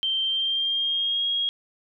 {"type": "tone with pitch glide", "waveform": "sine", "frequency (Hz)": [3136, 3279], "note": ["G7", "G#7"], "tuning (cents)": [0, -23], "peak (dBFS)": -22, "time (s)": [0.03, 1.49], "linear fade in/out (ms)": 0, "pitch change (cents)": 77, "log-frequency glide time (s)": [0.23, 1.26], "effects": []}